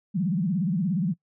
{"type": "tone with vibrato", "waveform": "sine", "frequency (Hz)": 179.9, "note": "F#3", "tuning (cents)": -48, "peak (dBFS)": -22, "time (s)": [0.14, 1.14], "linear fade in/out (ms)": 20, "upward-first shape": "sine", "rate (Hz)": 17, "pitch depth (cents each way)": 240, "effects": ["noise-tail reverb RT60 0.1 s tail -22 dB re dry"]}